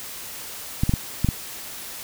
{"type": "clicks", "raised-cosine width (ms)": 5, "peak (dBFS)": -7, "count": 5, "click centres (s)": [0.835, 0.894, 0.938, 1.246, 1.288], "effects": ["white hiss -36 dBFS RMS until 2.03 s"]}